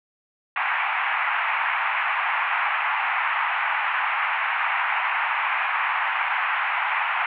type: band-pass noise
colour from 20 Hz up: pink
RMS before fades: -24 dBFS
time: 0.56-7.26 s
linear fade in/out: 2 ms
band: 810 to 2600 Hz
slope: 48 dB/octave
effects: none